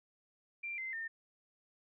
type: tone with pitch steps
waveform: sine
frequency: 2367 / 2073 / 1814.7 Hz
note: D7 / C7 / A#6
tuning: +13 / -17 / -47 cents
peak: -38 dBFS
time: 0.63-1.08 s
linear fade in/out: 10 ms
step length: 150 ms
effects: none